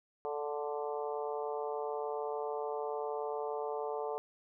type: harmonic tone with a mistuned harmonic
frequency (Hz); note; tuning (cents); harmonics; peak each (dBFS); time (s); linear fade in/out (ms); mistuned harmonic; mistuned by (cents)
146.83; D3; 0; 3 / 4 / 5 / 6 / 7 / 8; -37 / -42 / -42 / -43 / -47 / -50; 0.25-4.18; 0; 7; +17
effects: none